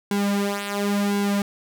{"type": "tone with flanger", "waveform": "sawtooth", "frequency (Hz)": 202.1, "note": "G#3", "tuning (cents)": -47, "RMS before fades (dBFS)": -23, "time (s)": [0.11, 1.42], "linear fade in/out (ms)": 2, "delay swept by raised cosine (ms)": [1.6, 4.8], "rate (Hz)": 0.94, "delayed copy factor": -0.75, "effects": []}